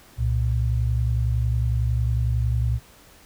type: tone pair together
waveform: sine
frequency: 65.58 / 116.54 Hz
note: C2 / A#2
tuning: +5 / 0 cents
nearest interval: minor seventh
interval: 995 cents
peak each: -22 dBFS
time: 0.17-2.8 s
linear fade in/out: 50 ms
effects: pink hiss -51 dBFS RMS until 3.25 s